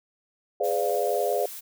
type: chord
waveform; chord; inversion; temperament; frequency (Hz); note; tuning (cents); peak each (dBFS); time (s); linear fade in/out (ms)
sine; G# diminished seventh; none; equal with one note detuned; 415.3 / 506.3 / 587.3 / 698.5; G#4 / B4 / D5 / F5; 0 / +43 / 0 / 0; -28; 0.6-1.46; 5
type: noise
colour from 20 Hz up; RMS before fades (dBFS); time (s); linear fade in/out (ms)
blue; -39; 0.63-1.61; 20
type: clicks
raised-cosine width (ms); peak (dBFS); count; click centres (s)
0.5; -35; 6; 0.714 / 0.897 / 0.948 / 1.074 / 1.15 / 1.328
effects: none